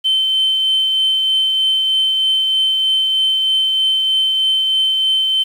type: tone with tremolo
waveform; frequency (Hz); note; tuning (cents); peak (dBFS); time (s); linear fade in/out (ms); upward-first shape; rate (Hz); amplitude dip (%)
sine; 3085; G7; -28; -10; 0.04-5.44; 20; triangle; 3.2; 30
effects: tanh soft clip ceiling -8 dBFS + 7-bit